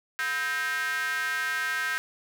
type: tone with high-pass filter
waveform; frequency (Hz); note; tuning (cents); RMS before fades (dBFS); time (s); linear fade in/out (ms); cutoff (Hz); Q
square; 143.3; D3; -42; -29; 0.19-1.98; 0; 1600; 5.7
effects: none